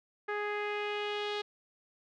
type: tone with low-pass filter sweep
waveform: sawtooth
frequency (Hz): 415.3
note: G#4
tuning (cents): 0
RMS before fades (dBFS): -35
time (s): 0.28-1.42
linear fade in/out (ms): 10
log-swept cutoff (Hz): 1800 to 3700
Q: 2.8
effects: none